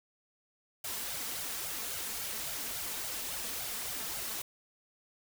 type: noise with flanger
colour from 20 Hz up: white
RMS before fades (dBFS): -38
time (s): 0.84-4.42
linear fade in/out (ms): 5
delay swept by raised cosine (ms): 1.3 to 4.6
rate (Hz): 3.6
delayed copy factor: +0.7
effects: none